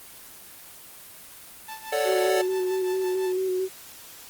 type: tone with tremolo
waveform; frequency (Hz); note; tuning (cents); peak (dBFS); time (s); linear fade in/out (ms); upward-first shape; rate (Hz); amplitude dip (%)
sawtooth; 880; A5; 0; -30; 1.68-3.33; 5; triangle; 5.9; 85
type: chord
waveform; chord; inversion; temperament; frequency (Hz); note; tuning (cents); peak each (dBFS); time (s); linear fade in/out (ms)
square; D major seventh; second; equal; 440 / 554.4 / 587.3 / 740; A4 / C#5 / D5 / F#5; 0 / 0 / 0 / 0; -29 / -30 / -27 / -30; 1.92-2.42; 10
type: tone with vibrato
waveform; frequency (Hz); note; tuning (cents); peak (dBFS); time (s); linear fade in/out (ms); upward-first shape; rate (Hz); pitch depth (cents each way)
sine; 372.9; F#4; +14; -23; 2.04-3.69; 50; square; 4.5; 20
effects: white hiss -45 dBFS RMS until 4.29 s + Opus 24 kbps